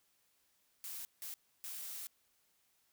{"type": "noise bursts at uneven times", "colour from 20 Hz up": "blue", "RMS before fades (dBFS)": -45, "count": 3, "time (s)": [[0.84, 1.05], [1.22, 1.34], [1.64, 2.07]], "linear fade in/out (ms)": 0, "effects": ["white hiss -75 dBFS RMS until 2.92 s"]}